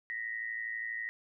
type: tone pair together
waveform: sine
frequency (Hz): 1864.7 / 1977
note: A#6 / B6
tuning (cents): 0 / +1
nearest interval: minor second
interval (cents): 101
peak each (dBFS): -37 / -39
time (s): 0.1-1.09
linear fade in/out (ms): 0
effects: none